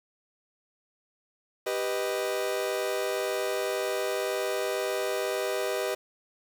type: chord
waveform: 40% pulse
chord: G augmented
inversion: none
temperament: equal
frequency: 392 / 493.9 / 622.3 Hz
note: G4 / B4 / D#5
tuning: 0 / 0 / 0 cents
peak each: -31 dBFS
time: 1.66-5.95 s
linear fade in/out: 10 ms
effects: 8-bit